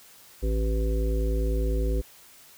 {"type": "harmonic tone", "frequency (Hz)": 55, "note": "A1", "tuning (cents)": 0, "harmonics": [1, 3, 5, 7, 9], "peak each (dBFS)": [-23, -37, -36, -34, -35], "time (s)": [0.42, 2.02], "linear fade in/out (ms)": 20, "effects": ["white hiss -52 dBFS RMS until 2.57 s"]}